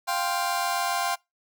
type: chord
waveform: sawtooth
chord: F suspended second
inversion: none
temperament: just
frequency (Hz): 698.5 / 785.8 / 1047.7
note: F5 / G5 / C6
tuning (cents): 0 / +4 / +2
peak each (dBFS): -25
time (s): 0.07-1.16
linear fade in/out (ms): 20
effects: noise-tail reverb RT60 0.2 s tail -24 dB re dry